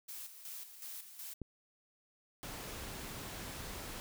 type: noise with tremolo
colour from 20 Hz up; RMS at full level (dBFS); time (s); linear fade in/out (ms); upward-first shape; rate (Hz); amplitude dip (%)
blue; -46; 0.08-1.34; 10; square; 2.7; 60
type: click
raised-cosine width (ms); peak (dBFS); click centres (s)
3; -29; 1.417
type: noise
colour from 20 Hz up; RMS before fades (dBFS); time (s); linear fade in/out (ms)
pink; -45; 2.43-4; 0
effects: none